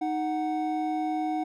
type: tone pair together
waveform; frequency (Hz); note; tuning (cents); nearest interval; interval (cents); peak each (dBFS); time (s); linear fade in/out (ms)
triangle; 311.1 / 740; D#4 / F#5; 0 / 0; octave + minor third; 1500; -27; 0.01-1.44; 10
effects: none